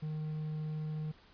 triangle tone, 154.3 Hz, D#3, 14 cents flat, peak -33 dBFS, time 0.02-1.12 s, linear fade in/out 10 ms, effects pink hiss -61 dBFS RMS until 1.33 s + resampled to 11025 Hz

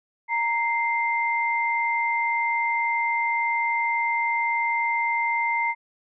sine tone pair together, 930.9 / 2093 Hz, A#5 / C7, -3 / 0 cents, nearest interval octave + major second, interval 1403 cents, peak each -24 dBFS, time 0.28-5.75 s, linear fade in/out 50 ms, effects none

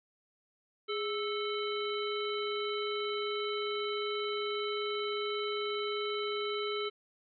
harmonic tone with a mistuned harmonic, 438.7 Hz, A4, 5 cents flat, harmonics 1 / 3 / 5 / 7 / 9, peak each -34 / -39 / -43 / -41 / -43 dBFS, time 0.88-6.9 s, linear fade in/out 20 ms, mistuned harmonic 1, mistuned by -98 cents, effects none

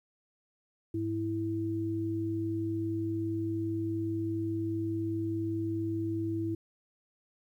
sine tone pair together, 103.83 / 328.7 Hz, G#2 / E4, 0 / -5 cents, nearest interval octave + minor sixth, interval 1995 cents, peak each -35 / -31 dBFS, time 0.94-6.55 s, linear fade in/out 5 ms, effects 11-bit

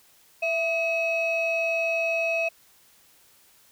sine tone pair together, 663 / 2562 Hz, E5 / E7, +10 / -50 cents, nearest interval octave + major seventh, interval 2340 cents, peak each -24 dBFS, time 0.42-2.49 s, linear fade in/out 10 ms, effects tanh soft clip ceiling -18 dBFS + white hiss -58 dBFS RMS until 3.71 s

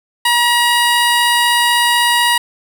15% pulse tone, 956 Hz, A#5, 43 cents sharp, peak -4 dBFS, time 0.25-2.38 s, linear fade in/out 5 ms, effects none

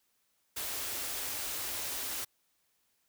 white band-stop noise, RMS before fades -37 dBFS, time 0.56-2.25 s, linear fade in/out 10 ms, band 130 to 230 Hz, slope 96 dB/octave, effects white hiss -75 dBFS RMS until 3.08 s

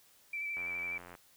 sine tone with vibrato, 2322 Hz, D7, 20 cents flat, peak -35 dBFS, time 0.33-0.98 s, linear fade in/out 5 ms, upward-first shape square, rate 12 Hz, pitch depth 18 cents each way
click train, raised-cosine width 0.5 ms, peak -34 dBFS, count 52, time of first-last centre 0.57-1.152 s, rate 87.7 Hz
effects white hiss -64 dBFS RMS until 1.36 s

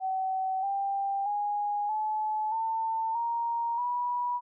sine tone with pitch steps, 759 / 791.2 / 824.8 / 859.9 / 896.4 / 934.4 / 974.1 Hz, F#5 / G5 / G#5 / A5 / A5 / A#5 / B5, +44 / +16 / -12 / -40 / +32 / +4 / -24 cents, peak -27 dBFS, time 0-4.41 s, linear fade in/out 50 ms, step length 630 ms, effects none

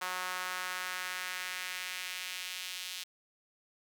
sawtooth tone with high-pass filter sweep, 182.9 Hz, F#3, 20 cents flat, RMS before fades -39 dBFS, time 0.01-3.04 s, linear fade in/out 10 ms, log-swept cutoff 1100 to 3300 Hz, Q 1.5, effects none

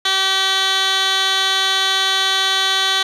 15% pulse tone with band-pass filter, 384.1 Hz, G4, 35 cents flat, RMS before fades -17 dBFS, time 0.05-3.03 s, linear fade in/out 5 ms, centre 3200 Hz, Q 2.3, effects none

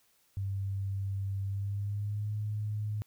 sine tone with pitch glide, 98 to 105.64 Hz, G2 to G#2, 0 to +30 cents, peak -31 dBFS, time 0.37-3.02 s, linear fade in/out 0 ms, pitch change +130 cents, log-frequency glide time 1.44-2.34 s, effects white hiss -69 dBFS RMS until 3.06 s

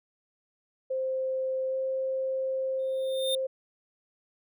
sine tone with pitch glide, 523.3 to 527.2 Hz, C5 to C5, 0 to +13 cents, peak -27 dBFS, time 0.9-3.47 s, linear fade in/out 10 ms, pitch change +13 cents, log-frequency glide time 1.69-1.76 s
square tone with exponential growth, 3629 Hz, A#7, 47 cents flat, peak -26 dBFS, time 2.79-3.35 s, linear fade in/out 2 ms, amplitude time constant 120 ms
effects none

